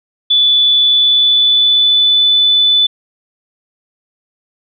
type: tone with pitch glide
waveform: sine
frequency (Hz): 3468 to 3494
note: A7 to A7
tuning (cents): -26 to -13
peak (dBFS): -7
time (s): 0.3-2.87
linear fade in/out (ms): 10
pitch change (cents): +13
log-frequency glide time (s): 0.81-2.27
effects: none